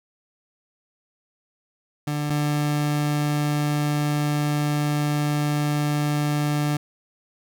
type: tone pair in turn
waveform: 30% pulse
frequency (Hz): 147.8 / 147.8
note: D3 / D3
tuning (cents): +11 / +11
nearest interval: unison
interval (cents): 0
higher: neither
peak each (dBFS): -21 / -18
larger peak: second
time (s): 2.07-2.3 / 2.3-6.77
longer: second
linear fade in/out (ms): 5
effects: none